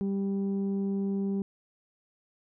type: tone pair together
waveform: sine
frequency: 196.8 / 393.6 Hz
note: G3 / G4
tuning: +7 / +7 cents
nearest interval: octave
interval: 1200 cents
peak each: -26 / -33 dBFS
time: 0.01-1.42 s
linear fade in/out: 0 ms
effects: tanh soft clip ceiling -23 dBFS